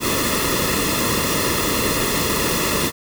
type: noise with comb filter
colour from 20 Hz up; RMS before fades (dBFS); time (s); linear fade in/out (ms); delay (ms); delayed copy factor
pink; -20; 0-2.92; 50; 1.3; -0.75
effects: none